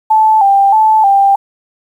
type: tone with vibrato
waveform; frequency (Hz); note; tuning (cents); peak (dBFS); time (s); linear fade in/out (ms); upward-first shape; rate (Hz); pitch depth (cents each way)
sine; 830.6; G#5; 0; -5; 0.1-1.36; 10; square; 1.6; 84
effects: 7-bit